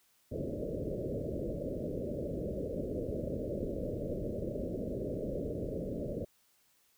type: low-pass noise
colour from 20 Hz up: white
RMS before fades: -37 dBFS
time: 0.31-6.25 s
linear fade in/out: 10 ms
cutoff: 600 Hz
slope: 96 dB/octave
effects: white hiss -70 dBFS RMS until 6.97 s